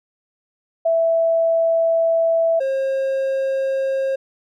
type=tone pair in turn; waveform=sine / triangle; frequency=660 / 536.8 Hz; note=E5 / C5; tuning=+2 / +44 cents; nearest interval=major third; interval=358 cents; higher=first; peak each=-14 / -16 dBFS; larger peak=first; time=0.85-2.6 / 2.6-4.16 s; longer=first; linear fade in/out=10 ms; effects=none